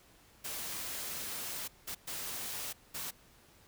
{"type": "noise bursts at uneven times", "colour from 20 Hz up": "white", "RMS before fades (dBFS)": -40, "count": 4, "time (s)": [[0.44, 1.68], [1.87, 1.95], [2.07, 2.73], [2.94, 3.11]], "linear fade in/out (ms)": 10, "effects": ["pink hiss -62 dBFS RMS until 3.67 s"]}